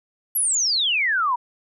sine exponential sweep, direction down, 11870 to 934 Hz, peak -18 dBFS, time 0.35-1.36 s, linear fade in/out 10 ms, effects none

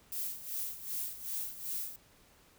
violet noise with tremolo, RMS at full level -36 dBFS, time 0.12-1.96 s, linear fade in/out 2 ms, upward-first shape sine, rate 2.6 Hz, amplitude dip 75%, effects pink hiss -63 dBFS RMS until 2.58 s

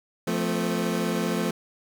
25% pulse chord, F major, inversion none, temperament equal with one note detuned, 174.61 / 220 / 255.2 Hz, F3 / A3 / C4, 0 / 0 / -43 cents, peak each -24 / -24 / -28 dBFS, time 0.27-1.51 s, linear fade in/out 5 ms, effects none

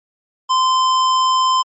square tone, 1034 Hz, C6, 21 cents flat, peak -13 dBFS, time 0.49-1.63 s, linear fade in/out 20 ms, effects low-pass 10000 Hz 12 dB/octave + MP3 32 kbps

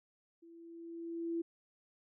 sine tone with level ramp, 334.8 Hz, E4, 27 cents sharp, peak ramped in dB -55 to -32 dBFS, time 0.42-1.42 s, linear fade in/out 10 ms, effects none

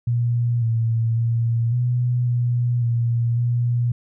sine tone with pitch steps, 119.3 / 114.2 / 116.1 / 122.8 / 121.2 / 117.7 / 120.3 Hz, A#2 / A#2 / A#2 / B2 / B2 / A#2 / B2, +41 / -35 / -7 / -9 / -32 / +17 / -45 cents, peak -17 dBFS, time 0.07-3.92 s, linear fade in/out 5 ms, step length 550 ms, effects none

